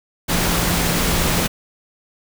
sine tone in noise, 171.7 Hz, F3, 29 cents flat, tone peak -24 dBFS, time 0.28-1.48 s, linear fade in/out 20 ms, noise pink, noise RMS -19 dBFS, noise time 0.28-1.48 s, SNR -8 dB, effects none

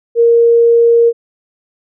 sine tone, 466.9 Hz, A#4, 3 cents sharp, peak -5 dBFS, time 0.15-1.13 s, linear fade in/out 50 ms, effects none

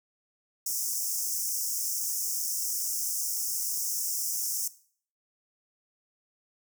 pink high-pass noise, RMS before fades -31 dBFS, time 0.66-4.68 s, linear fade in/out 5 ms, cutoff 5300 Hz, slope 96 dB/octave, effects noise-tail reverb RT60 0.5 s tail -17 dB re dry

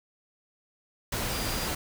sine tone in noise, 4806 Hz, D8, 39 cents sharp, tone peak -39 dBFS, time 1.31-1.68 s, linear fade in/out 5 ms, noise pink, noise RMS -31 dBFS, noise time 1.12-1.75 s, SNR -11 dB, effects none

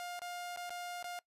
sawtooth tone with dropouts, 707 Hz, F5, 21 cents sharp, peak -37 dBFS, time 0-1.19 s, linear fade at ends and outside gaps 0 ms, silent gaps 0.192-0.218 / 0.562-0.573 / 0.695-0.705 / 1.027-1.043 s, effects noise-tail reverb RT60 0.1 s tail -21 dB re dry + resampled to 32000 Hz

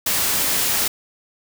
white noise, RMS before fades -20 dBFS, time 0.06-0.88 s, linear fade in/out 5 ms, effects none

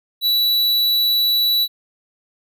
square tone, 3939 Hz, B7, 5 cents flat, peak -15 dBFS, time 0.21-1.68 s, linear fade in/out 50 ms, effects none

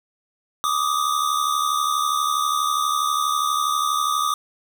square tone pair together, 1168.7 / 1241 Hz, D6 / D#6, -9 / -5 cents, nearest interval minor second, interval 104 cents, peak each -23 dBFS, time 0.64-4.34 s, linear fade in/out 0 ms, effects none

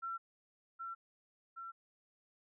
sine tone with echo, 1353 Hz, E6, 45 cents sharp, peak -38 dBFS, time 0.02-0.18 s, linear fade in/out 20 ms, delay 770 ms, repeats 2, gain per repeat -3 dB, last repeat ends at 1.72 s, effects none

